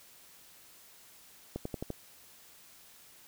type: accelerating click train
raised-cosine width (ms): 2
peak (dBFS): -22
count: 5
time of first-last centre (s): 1.56-1.903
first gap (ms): 94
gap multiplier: 0.94
effects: white hiss -57 dBFS RMS until 3.27 s